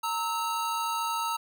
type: tone pair together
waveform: square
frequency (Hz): 923.8 / 1300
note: A#5 / E6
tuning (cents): -16 / -24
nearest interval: tritone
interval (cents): 592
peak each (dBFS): -31 / -32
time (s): 0.03-1.37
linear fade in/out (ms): 10
effects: none